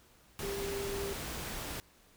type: tone in noise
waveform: sine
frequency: 397.6 Hz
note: G4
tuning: 25 cents sharp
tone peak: -36 dBFS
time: 0.43-1.13 s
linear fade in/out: 0 ms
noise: pink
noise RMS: -40 dBFS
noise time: 0.39-1.8 s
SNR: +1 dB
effects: pink hiss -63 dBFS RMS until 2.16 s